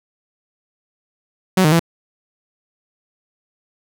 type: tone with pitch steps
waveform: sawtooth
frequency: 187 / 153.6 / 167.2 Hz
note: F#3 / D#3 / E3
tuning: +19 / -22 / +25 cents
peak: -7 dBFS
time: 1.57-1.795 s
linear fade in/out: 5 ms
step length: 75 ms
effects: none